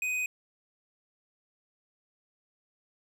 sine tone with tanh clipping, 2500 Hz, D#7, 8 cents sharp, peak -30 dBFS, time 0.02-0.26 s, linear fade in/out 2 ms, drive 11 dB, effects none

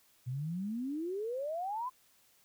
sine exponential sweep, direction up, 120 to 1046.5 Hz, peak -34 dBFS, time 0.26-1.9 s, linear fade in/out 20 ms, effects white hiss -67 dBFS RMS until 2.44 s

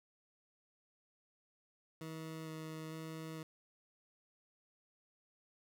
20% pulse tone with vibrato, 159.1 Hz, D#3, 39 cents sharp, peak -39 dBFS, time 2.01-3.43 s, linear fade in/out 2 ms, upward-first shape square, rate 1.1 Hz, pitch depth 9 cents each way, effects none

